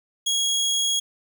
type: tone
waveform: 25% pulse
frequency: 3312 Hz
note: G#7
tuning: 5 cents flat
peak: -17 dBFS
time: 0.26-1 s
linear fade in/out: 10 ms
effects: none